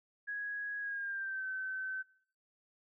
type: tone with pitch glide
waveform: sine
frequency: 1661.2 to 1532.2 Hz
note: G#6 to G6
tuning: 0 to -40 cents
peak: -36 dBFS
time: 0.27-2.03 s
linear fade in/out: 20 ms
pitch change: -140 cents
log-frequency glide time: 0.8-1.46 s
effects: noise-tail reverb RT60 0.6 s tail -21 dB re dry